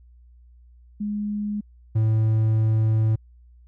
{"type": "tone pair in turn", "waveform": ["sine", "triangle"], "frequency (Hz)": [207.7, 110.03], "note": ["G#3", "A2"], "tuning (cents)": [0, 0], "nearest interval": "major seventh", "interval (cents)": 1100, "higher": "first", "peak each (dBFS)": [-24, -15], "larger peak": "second", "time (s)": [[1, 1.61], [1.95, 3.16]], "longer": "second", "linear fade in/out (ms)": 10, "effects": ["added 60 Hz sine -48 dBFS peak until 3.67 s"]}